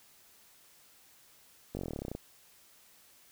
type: slowing click train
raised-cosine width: 2 ms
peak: -24 dBFS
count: 16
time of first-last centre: 1.75-2.15 s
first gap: 20 ms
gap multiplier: 1.04
effects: white hiss -61 dBFS RMS until 3.31 s